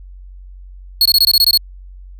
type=tone bursts; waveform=45% pulse; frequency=4341 Hz; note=C#8; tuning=37 cents flat; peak=-7 dBFS; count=9; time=1.01-1.575 s; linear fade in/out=2 ms; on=45 ms; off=20 ms; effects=added 46 Hz sine -33 dBFS peak until 2.19 s